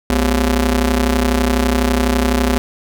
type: ring-modulated tone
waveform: sawtooth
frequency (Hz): 155.6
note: D#3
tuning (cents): 0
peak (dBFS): -6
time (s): 0.1-2.58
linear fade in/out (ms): 0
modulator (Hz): 93.8
effects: none